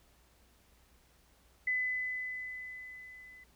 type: tone with level ramp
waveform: sine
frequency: 2009 Hz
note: B6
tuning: 29 cents sharp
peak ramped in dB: -28 to -52 dBFS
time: 1.67-3.44 s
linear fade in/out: 5 ms
effects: added 60 Hz sine -67 dBFS peak until 3.55 s + pink hiss -67 dBFS RMS until 3.55 s